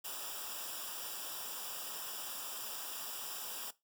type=noise with comb filter; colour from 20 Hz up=white; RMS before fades=-43 dBFS; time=0.04-3.71 s; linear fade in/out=10 ms; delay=0.47 ms; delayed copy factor=-0.85; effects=noise-tail reverb RT60 0.2 s tail -18 dB re dry